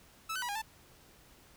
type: tone with pitch steps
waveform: sawtooth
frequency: 1309 / 1508 / 971 / 814 / 882 Hz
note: E6 / F#6 / B5 / G#5 / A5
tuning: -13 / +32 / -30 / -35 / +4 cents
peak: -31 dBFS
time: 0.29-0.62 s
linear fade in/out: 10 ms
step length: 66 ms
effects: pink hiss -60 dBFS RMS until 1.56 s